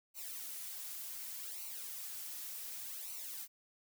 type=noise with flanger; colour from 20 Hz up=blue; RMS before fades=-45 dBFS; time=0.14-3.48 s; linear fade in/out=50 ms; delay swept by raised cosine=0.58 to 4.48 ms; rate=0.67 Hz; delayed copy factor=-0.7; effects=none